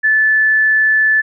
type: tone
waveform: sine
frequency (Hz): 1743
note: A6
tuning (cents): -17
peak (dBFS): -9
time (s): 0.03-1.22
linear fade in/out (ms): 20
effects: none